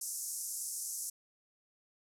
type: band-pass noise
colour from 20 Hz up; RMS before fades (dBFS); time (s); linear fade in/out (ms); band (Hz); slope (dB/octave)
white; -40; 0.01-1.1; 5; 5600 to 12000; 48
effects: none